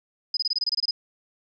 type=tone bursts; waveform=sine; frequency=5000 Hz; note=D#8; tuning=8 cents sharp; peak=-21 dBFS; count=11; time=0.34-0.91 s; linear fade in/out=5 ms; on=30 ms; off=24 ms; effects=none